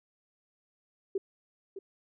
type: tone with echo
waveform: sine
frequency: 388.9 Hz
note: G4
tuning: 14 cents flat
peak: -27 dBFS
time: 1.15-1.18 s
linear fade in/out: 5 ms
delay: 610 ms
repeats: 1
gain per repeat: -11 dB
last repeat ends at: 1.79 s
effects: none